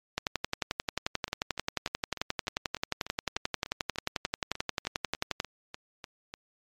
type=two click trains; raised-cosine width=0.2 ms; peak=-11 / -22 dBFS; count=60 / 18; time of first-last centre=0.18-5.401 / 1.28-6.34 s; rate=11.3 / 3.36 Hz; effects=MP3 96 kbps